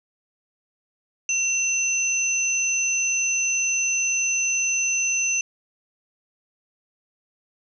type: tone pair together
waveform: sine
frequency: 2721 / 6108 Hz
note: F7 / G8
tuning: -46 / -46 cents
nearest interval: octave + major second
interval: 1400 cents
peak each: -24 / -22 dBFS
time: 1.29-5.41 s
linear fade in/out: 2 ms
effects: none